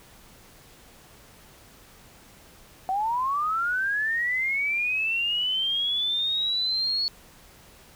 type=linear sweep; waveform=sine; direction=up; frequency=740 to 4400 Hz; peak=-23 dBFS; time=2.89-7.08 s; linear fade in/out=0 ms; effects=pink hiss -52 dBFS RMS until 7.95 s

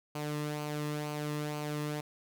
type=tone with flanger; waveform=sawtooth; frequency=149.3 Hz; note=D3; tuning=29 cents sharp; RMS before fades=-36 dBFS; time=0.15-2.01 s; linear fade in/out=5 ms; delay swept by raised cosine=0.55 to 1.35 ms; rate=2.1 Hz; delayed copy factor=-0.5; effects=none

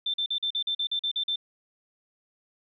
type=tone bursts; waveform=sine; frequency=3556 Hz; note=A7; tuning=18 cents sharp; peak=-25 dBFS; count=11; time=0.06-1.359 s; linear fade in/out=5 ms; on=79 ms; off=43 ms; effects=none

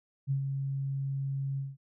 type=tone with ADSR envelope; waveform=sine; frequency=136.9 Hz; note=C#3; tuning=21 cents flat; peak=-25 dBFS; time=0.27-1.77 s; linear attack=39 ms; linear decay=100 ms; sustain=-5 dB; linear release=190 ms; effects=none

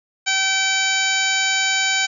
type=harmonic tone; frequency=770 Hz; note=G5; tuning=31 cents flat; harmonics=1 / 2 / 3 / 4 / 5 / 6 / 7 / 8 / 9; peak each=-28 / -23 / -22 / -25 / -27 / -28 / -32 / -32 / -25 dBFS; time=0.26-2.07 s; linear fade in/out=20 ms; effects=none

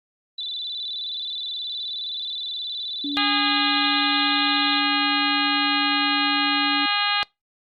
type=tone with vibrato; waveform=sine; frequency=3729 Hz; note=A#7; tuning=in tune; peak=-27 dBFS; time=0.38-4.8 s; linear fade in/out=5 ms; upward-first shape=square; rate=19 Hz; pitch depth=98 cents each way
type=tone; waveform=sine; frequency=286.8 Hz; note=D4; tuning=41 cents flat; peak=-26 dBFS; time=3.04-6.86 s; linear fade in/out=5 ms
type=harmonic tone; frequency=410.1 Hz; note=G#4; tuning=22 cents flat; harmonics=2 / 3 / 4 / 5 / 6 / 7 / 8 / 9 / 10; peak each=-28 / -27 / -28 / -30 / -28 / -27 / -30 / -30 / -28 dBFS; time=3.17-7.23 s; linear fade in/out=0 ms
effects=noise-tail reverb RT60 0.2 s tail -26 dB re dry + Opus 24 kbps

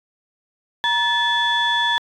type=tone cluster; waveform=sine; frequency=946 / 1741 / 3440 Hz; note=A#5 / A6 / A7; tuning=+25 / -19 / -40 cents; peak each=-20 dBFS; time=0.84-1.98 s; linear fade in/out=0 ms; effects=tanh soft clip ceiling -10 dBFS

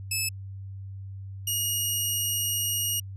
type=tone pair in turn; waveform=10% pulse; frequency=2606 / 2875 Hz; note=E7 / F7; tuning=-20 / +50 cents; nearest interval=major second; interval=170 cents; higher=second; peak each=-17 dBFS; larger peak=neither; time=0.11-0.29 / 1.47-3 s; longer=second; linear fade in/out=5 ms; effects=added 97 Hz sine -36 dBFS peak until 3.16 s + resampled to 32000 Hz

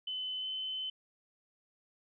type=tone with pitch glide; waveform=sine; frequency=3030 to 3049 Hz; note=F#7 to G7; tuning=+40 to -49 cents; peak=-35 dBFS; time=0.07-0.9 s; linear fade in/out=5 ms; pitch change=+11 cents; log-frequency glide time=0.4-0.45 s; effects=none

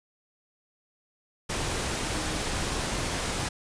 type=tone in noise; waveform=sine; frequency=311.1 Hz; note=D#4; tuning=in tune; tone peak=-37 dBFS; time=2.14-2.41 s; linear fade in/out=10 ms; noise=pink; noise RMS=-30 dBFS; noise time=1.49-3.49 s; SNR=-10 dB; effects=resampled to 22050 Hz

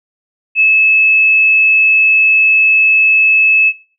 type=tone; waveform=sine; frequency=2600 Hz; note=E7; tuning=24 cents flat; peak=-6 dBFS; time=0.55-3.73 s; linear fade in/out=50 ms; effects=noise-tail reverb RT60 0.4 s tail -17 dB re dry

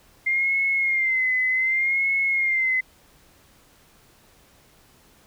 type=tone with vibrato; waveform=sine; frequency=2102 Hz; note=C7; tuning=7 cents sharp; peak=-19 dBFS; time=0.26-2.81 s; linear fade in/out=10 ms; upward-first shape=sine; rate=0.66 Hz; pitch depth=66 cents each way; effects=pink hiss -56 dBFS RMS until 5.26 s

